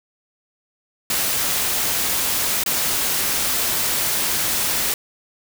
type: noise with dropouts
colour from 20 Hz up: white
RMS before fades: -21 dBFS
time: 1.1-4.94 s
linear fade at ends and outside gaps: 2 ms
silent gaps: 2.637-2.661 s
effects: none